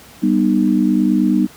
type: chord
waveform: sine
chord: G augmented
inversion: none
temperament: just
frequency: 196 / 245 / 306.2 Hz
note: G3 / B3 / D#4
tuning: 0 / -14 / -28 cents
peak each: -16 dBFS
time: 0.22-1.47 s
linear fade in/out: 20 ms
effects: pink hiss -42 dBFS RMS until 1.56 s + high-pass 60 Hz 12 dB/octave